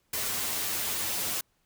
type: noise with comb filter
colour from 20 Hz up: white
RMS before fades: -31 dBFS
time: 0.13-1.41 s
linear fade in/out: 5 ms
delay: 9.4 ms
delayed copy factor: +0.85
effects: pink hiss -72 dBFS RMS until 1.65 s